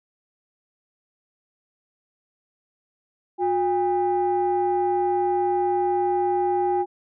sine tone pair together, 360 / 808.2 Hz, F#4 / G#5, -47 / -47 cents, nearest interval octave + major second, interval 1400 cents, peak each -21 dBFS, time 3.38-6.86 s, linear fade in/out 50 ms, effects tanh soft clip ceiling -14 dBFS

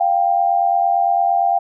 sine tone pair together, 698.5 / 787.3 Hz, F5 / G5, 0 / +7 cents, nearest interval major second, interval 207 cents, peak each -16 dBFS, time 0-1.59 s, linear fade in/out 10 ms, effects none

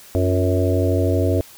harmonic tone with a mistuned harmonic, 92.5 Hz, F#2, in tune, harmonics 1 / 3 / 4 / 5 / 6 / 7, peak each -18 / -23 / -24 / -25 / -26 / -26 dBFS, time 0.15-1.41 s, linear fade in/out 0 ms, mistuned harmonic 4, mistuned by -64 cents, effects white hiss -44 dBFS RMS until 1.57 s

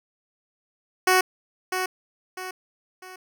10% pulse tone with echo, 370.8 Hz, F#4, 4 cents sharp, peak -8 dBFS, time 1.07-1.21 s, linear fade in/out 5 ms, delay 650 ms, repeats 3, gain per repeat -8 dB, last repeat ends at 3.16 s, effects none

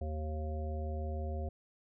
harmonic tone, 77.2 Hz, D#2, 13 cents flat, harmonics 1 / 3 / 5 / 7 / 9, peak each -35 / -47 / -47 / -46 / -47 dBFS, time 0.01-1.49 s, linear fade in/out 5 ms, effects none

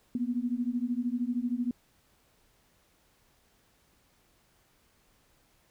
sine beating tone pair, 236.9 / 249.9 Hz, A#3 / B3, +28 / +21 cents, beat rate 13 Hz, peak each -31 dBFS, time 0.15-1.71 s, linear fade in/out 2 ms, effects pink hiss -67 dBFS RMS until 5.7 s

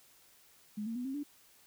sine tone with pitch steps, 210 / 227.7 / 246.9 / 267.7 / 290.2 Hz, G#3 / A#3 / B3 / C4 / D4, +19 / -40 / 0 / +40 / -21 cents, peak -35 dBFS, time 0.77-1.235 s, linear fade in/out 10 ms, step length 93 ms, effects white hiss -63 dBFS RMS until 1.66 s

